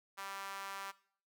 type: tone with high-pass filter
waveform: sawtooth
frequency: 196 Hz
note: G3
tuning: in tune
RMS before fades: -45 dBFS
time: 0.17-0.92 s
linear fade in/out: 20 ms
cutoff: 1100 Hz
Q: 2
effects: noise-tail reverb RT60 0.5 s tail -18 dB re dry